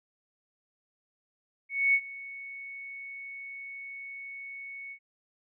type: tone with ADSR envelope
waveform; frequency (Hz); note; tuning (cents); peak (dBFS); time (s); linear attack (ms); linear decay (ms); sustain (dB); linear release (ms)
sine; 2217; C#7; 0; -19; 1.69-4.99; 250; 61; -20; 75
effects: none